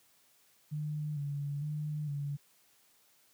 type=tone with vibrato; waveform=sine; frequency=146.83 Hz; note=D3; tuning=in tune; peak=-33 dBFS; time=0.71-2.37 s; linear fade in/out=20 ms; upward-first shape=square; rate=1.1 Hz; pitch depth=44 cents each way; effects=white hiss -67 dBFS RMS until 3.33 s + high-pass 80 Hz 12 dB/octave